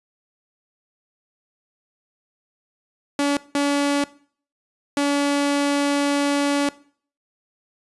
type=tone bursts at uneven times; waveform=sawtooth; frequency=285.1 Hz; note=C#4; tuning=49 cents sharp; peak=-14 dBFS; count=3; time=3.19-3.37 / 3.55-4.04 / 4.97-6.69 s; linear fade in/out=2 ms; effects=noise-tail reverb RT60 0.5 s tail -20 dB re dry + resampled to 24000 Hz